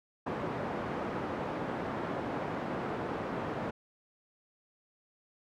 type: band-pass noise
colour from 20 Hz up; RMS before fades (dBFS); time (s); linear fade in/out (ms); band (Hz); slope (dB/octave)
pink; -36; 0.26-3.71; 10; 180 to 1200; 12
effects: none